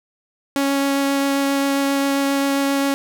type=tone with vibrato; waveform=sawtooth; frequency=277.2 Hz; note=C#4; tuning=in tune; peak=-13 dBFS; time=0.56-2.94 s; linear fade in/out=0 ms; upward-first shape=triangle; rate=7.5 Hz; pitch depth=9 cents each way; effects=none